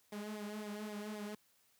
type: tone with flanger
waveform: sawtooth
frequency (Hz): 210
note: G#3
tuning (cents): +19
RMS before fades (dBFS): -44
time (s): 0.12-1.35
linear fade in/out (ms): 5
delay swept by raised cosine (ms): 0.69 to 3.99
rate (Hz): 3.8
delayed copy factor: -0.8
effects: white hiss -72 dBFS RMS until 1.79 s + high-pass 60 Hz 12 dB/octave